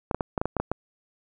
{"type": "clicks", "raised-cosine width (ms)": 1, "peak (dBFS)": -11, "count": 9, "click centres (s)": [0.112, 0.146, 0.208, 0.378, 0.415, 0.456, 0.567, 0.6, 0.716], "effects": []}